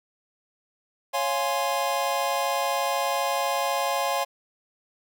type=chord; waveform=square; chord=Db major seventh; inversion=none; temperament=equal; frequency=554.4 / 698.5 / 830.6 / 1046.5 Hz; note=Db5 / F5 / Ab5 / C6; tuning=0 / 0 / 0 / 0 cents; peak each=-30 dBFS; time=1.13-4.25 s; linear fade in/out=20 ms; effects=none